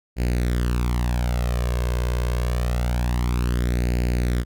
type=tone with flanger; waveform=sawtooth; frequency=60.5 Hz; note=B1; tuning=35 cents flat; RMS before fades=-22 dBFS; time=0.16-4.45 s; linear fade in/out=50 ms; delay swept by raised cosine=0.43 to 1.93 ms; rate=0.26 Hz; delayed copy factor=+0.7; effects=none